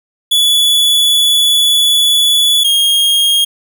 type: tone pair in turn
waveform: 45% pulse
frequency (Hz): 3425 / 3250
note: A7 / G#7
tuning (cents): -47 / -38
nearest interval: minor second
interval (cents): 91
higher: first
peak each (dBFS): -8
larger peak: neither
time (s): 0.31-2.64 / 2.64-3.45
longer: first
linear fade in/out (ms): 10
effects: none